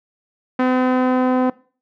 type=tone with low-pass filter sweep; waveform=sawtooth; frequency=254.8 Hz; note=C4; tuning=46 cents flat; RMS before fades=-17 dBFS; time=0.59-1.5 s; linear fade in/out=5 ms; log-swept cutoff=1700 to 1000 Hz; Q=1.1; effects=noise-tail reverb RT60 0.4 s tail -21 dB re dry